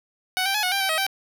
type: tone with pitch steps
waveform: 10% pulse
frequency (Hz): 744 / 783 / 845 / 732 / 789 / 772 / 636 / 777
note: F#5 / G5 / G#5 / F#5 / G5 / G5 / D#5 / G5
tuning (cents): +9 / -2 / +30 / -19 / +11 / -27 / +38 / -16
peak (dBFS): -13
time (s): 0.37-1.066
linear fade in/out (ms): 0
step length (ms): 87
effects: none